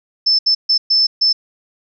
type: tone bursts at uneven times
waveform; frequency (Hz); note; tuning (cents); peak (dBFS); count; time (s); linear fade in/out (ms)
sine; 5274; E8; 0; -10; 5; 0.26-0.39 / 0.46-0.55 / 0.69-0.78 / 0.9-1.07 / 1.21-1.33; 10
effects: none